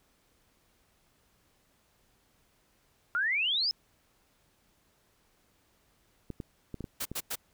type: exponential sweep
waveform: sine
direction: up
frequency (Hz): 1372 to 5274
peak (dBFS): -26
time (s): 3.15-3.71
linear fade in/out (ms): 0
type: clicks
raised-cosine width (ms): 3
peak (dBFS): -25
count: 6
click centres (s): 6.303 / 6.402 / 6.743 / 6.807 / 6.842 / 7.116
type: noise bursts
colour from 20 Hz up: white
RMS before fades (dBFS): -34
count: 3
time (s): 7-7.357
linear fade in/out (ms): 10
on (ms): 55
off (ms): 96
effects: pink hiss -69 dBFS RMS until 7.53 s